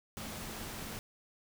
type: tone in noise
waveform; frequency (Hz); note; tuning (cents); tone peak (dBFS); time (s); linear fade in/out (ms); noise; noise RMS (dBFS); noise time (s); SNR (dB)
sine; 219.2; A3; -6; -50; 0.17-0.99; 0; pink; -43; 0.17-0.99; -10
effects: none